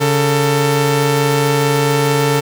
sawtooth tone pair together, 140.67 / 446.6 Hz, C#3 / A4, +26 / +26 cents, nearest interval octave + minor sixth, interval 2000 cents, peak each -11 dBFS, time 0-2.41 s, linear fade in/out 20 ms, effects none

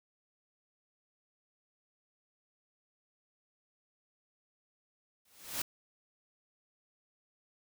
white noise with exponential growth, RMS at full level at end -32 dBFS, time 5.25-5.62 s, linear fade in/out 5 ms, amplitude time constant 80 ms, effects none

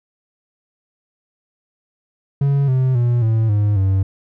triangle tone with pitch steps, 140 / 129.87 / 120.48 / 111.76 / 103.68 / 96.18 Hz, C#3 / C3 / B2 / A2 / G#2 / G2, +18 / -13 / -42 / +27 / -2 / -32 cents, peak -11 dBFS, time 2.41-4.03 s, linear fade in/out 5 ms, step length 270 ms, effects none

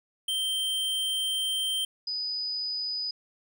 square / sine tone pair in turn, 3136 / 4978 Hz, G7 / D#8, 0 / 0 cents, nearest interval minor sixth, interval 800 cents, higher second, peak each -27 / -29 dBFS, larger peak first, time 0.28-1.85 / 2.07-3.11 s, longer first, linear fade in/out 5 ms, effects none

